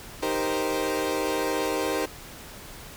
30% pulse chord, C minor seventh, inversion first, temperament equal, 311.1 / 392 / 466.2 / 523.3 Hz, Eb4 / G4 / Bb4 / C5, 0 / 0 / 0 / 0 cents, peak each -28 dBFS, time 0.22-2.06 s, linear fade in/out 10 ms, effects pink hiss -43 dBFS RMS until 2.96 s

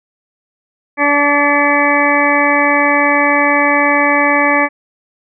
harmonic tone with a mistuned harmonic, 288.7 Hz, D4, 30 cents flat, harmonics 1 / 2 / 3 / 4 / 6 / 7 / 8, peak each -17 / -17 / -17 / -17 / -17 / -17 / -17 dBFS, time 0.97-4.69 s, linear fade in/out 50 ms, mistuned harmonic 8, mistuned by -20 cents, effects none

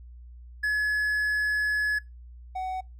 triangle tone pair in turn, 1700 / 748.6 Hz, G#6 / F#5, +40 / +20 cents, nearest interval octave + major second, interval 1420 cents, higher first, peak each -21 / -27 dBFS, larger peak first, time 0.63-1.99 / 2.55-2.81 s, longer first, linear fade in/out 10 ms, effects noise-tail reverb RT60 0.2 s tail -23 dB re dry + added 60 Hz sine -43 dBFS peak until 2.99 s

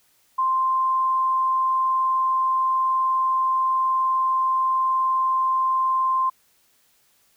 sine tone, 1046.5 Hz, C6, in tune, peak -18 dBFS, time 0.38-6.3 s, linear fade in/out 10 ms, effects white hiss -62 dBFS RMS until 7.36 s

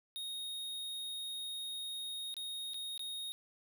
square tone with dropouts, 3729 Hz, A#7, in tune, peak -40 dBFS, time 0.16-3.32 s, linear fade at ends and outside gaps 0 ms, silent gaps 2.341-2.367 / 2.735-2.743 / 2.977-2.994 s, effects none

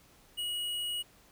sine tone with hard clipping, 2904 Hz, F#7, 33 cents flat, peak -34 dBFS, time 0.37-1.03 s, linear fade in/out 20 ms, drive 11 dB, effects pink hiss -61 dBFS RMS until 1.31 s

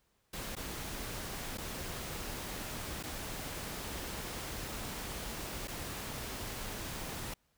pink noise with dropouts, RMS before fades -41 dBFS, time 0.33-7.34 s, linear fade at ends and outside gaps 5 ms, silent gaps 0.553-0.565 / 1.575-1.581 / 3.029-3.035 / 5.675-5.68 s, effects pink hiss -75 dBFS RMS until 7.57 s

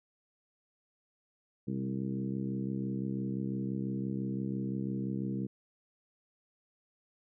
harmonic tone with a mistuned harmonic, 65.9 Hz, C2, 13 cents sharp, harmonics 2 / 3 / 4 / 5 / 6 / 7, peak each -38 / -35 / -40 / -41 / -49 / -49 dBFS, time 1.67-5.47 s, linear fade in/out 10 ms, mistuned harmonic 2, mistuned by -38 cents, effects none

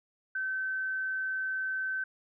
sine tone, 1536 Hz, G6, 36 cents flat, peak -30 dBFS, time 0.35-2.04 s, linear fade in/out 5 ms, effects none

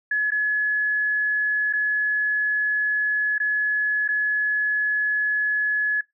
sine tone with dropouts, 1700 Hz, G#6, 40 cents sharp, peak -19 dBFS, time 0.11-6.01 s, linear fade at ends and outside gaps 5 ms, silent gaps 0.306-0.318 / 1.728-1.734 / 3.382-3.4 / 4.079-4.087 s, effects noise-tail reverb RT60 0.2 s tail -25 dB re dry

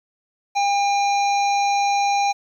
harmonic tone, 804 Hz, G5, 44 cents sharp, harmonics 1 / 3 / 5 / 7 / 8, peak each -17 / -27 / -31 / -34 / -35 dBFS, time 0.55-2.33 s, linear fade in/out 20 ms, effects 9-bit

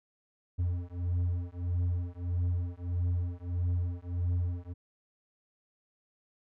triangle beating tone pair, 87.31 / 88.91 Hz, F2 / F2, 0 / +31 cents, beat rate 1.6 Hz, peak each -30 dBFS, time 0.58-4.74 s, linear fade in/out 20 ms, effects none

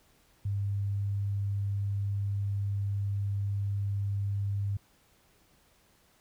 sine tone, 100.2 Hz, G2, 38 cents sharp, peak -28 dBFS, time 0.45-4.77 s, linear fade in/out 5 ms, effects pink hiss -65 dBFS RMS until 6.2 s

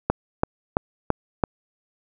click train, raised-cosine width 1 ms, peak -4 dBFS, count 5, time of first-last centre 0.1-1.438 s, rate 2.99 Hz, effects none

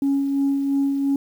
sine tone with tremolo, 277.2 Hz, C#4, in tune, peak -15 dBFS, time 0.02-1.16 s, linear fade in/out 2 ms, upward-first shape sine, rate 2.9 Hz, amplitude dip 40%, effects tanh soft clip ceiling -14 dBFS + 8-bit

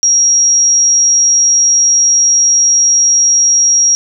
sine tone, 5650 Hz, F8, 19 cents sharp, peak -6 dBFS, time 0.03-3.95 s, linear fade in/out 0 ms, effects none

